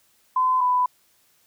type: tone pair in turn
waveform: sine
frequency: 1021 / 996.5 Hz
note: C6 / B5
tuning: -43 / +15 cents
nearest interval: unison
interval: 42 cents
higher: first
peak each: -17 dBFS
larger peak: neither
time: 0.36-0.61 / 0.61-0.86 s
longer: neither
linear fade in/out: 5 ms
effects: white hiss -62 dBFS RMS until 1.46 s